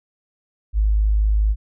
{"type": "tone", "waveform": "sine", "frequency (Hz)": 52.4, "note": "G#1", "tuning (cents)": 16, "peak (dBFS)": -14, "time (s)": [0.73, 1.56], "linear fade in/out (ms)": 50, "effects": []}